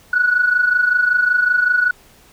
sine tone pair together, 1450 / 1475.3 Hz, F#6 / F#6, -35 / -5 cents, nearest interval unison, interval 30 cents, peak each -18 / -13 dBFS, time 0.13-1.91 s, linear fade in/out 5 ms, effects tanh soft clip ceiling -5 dBFS + pink hiss -49 dBFS RMS until 2.32 s

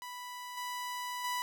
sawtooth tone with level steps, 987.8 Hz, B5, in tune, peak -38 / -33 / -29 dBFS, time 0.02-1.42 s, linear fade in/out 0 ms, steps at 0.57 / 1.24 s, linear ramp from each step 5 ms, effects none

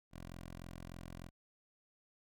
10% pulse tone, 43.33 Hz, F1, 13 cents flat, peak -39 dBFS, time 0.11-1.31 s, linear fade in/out 50 ms, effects none

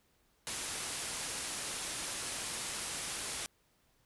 white low-pass noise, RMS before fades -40 dBFS, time 0.47-3.46 s, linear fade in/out 0 ms, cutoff 11000 Hz, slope 96 dB/octave, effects pink hiss -72 dBFS RMS until 4.05 s

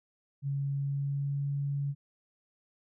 sine tone with pitch glide, 139.5 to 141.2 Hz, C#3 to C#3, +11 to +32 cents, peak -29 dBFS, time 0.42-1.95 s, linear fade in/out 50 ms, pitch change +21 cents, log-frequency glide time 0.72-1.49 s, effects none

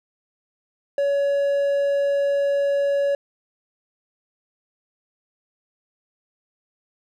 triangle tone, 563 Hz, C#5, 27 cents sharp, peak -16 dBFS, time 0.98-3.15 s, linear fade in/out 2 ms, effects none

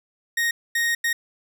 40% pulse tone bursts at uneven times, 1864.7 Hz, A#6, in tune, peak -19 dBFS, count 3, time 0.37-0.51 / 0.75-0.95 / 1.04-1.13 s, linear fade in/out 5 ms, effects none

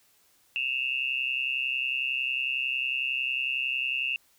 sine tone with amplitude modulation, 2700 Hz, E7, 41 cents sharp, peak -22 dBFS, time 0.56-4.16 s, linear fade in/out 0 ms, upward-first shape sine, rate 131 Hz, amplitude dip 100%, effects white hiss -64 dBFS RMS until 4.38 s

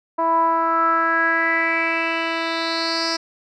10% pulse tone with low-pass filter sweep, 329.6 Hz, E4, in tune, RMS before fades -20 dBFS, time 0.18-3.17 s, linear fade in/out 10 ms, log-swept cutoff 880 to 5300 Hz, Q 5.7, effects none

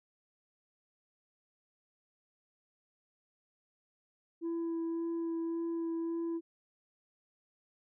sine tone with vibrato, 332.7 Hz, E4, 16 cents sharp, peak -30 dBFS, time 4.41-6.41 s, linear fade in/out 50 ms, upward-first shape sine, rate 1.8 Hz, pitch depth 11 cents each way, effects tanh soft clip ceiling -32 dBFS

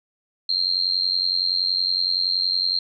sine tone with amplitude modulation, 4186 Hz, C8, in tune, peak -15 dBFS, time 0.49-2.79 s, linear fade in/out 5 ms, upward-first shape sine, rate 90.7 Hz, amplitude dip 95%, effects none

